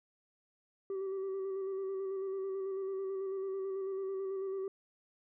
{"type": "tone with vibrato", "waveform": "sine", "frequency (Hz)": 385.9, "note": "G4", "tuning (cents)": -27, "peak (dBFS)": -32, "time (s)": [0.9, 4.68], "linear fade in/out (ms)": 2, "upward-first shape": "square", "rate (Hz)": 9.1, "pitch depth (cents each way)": 22, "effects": ["tanh soft clip ceiling -34 dBFS"]}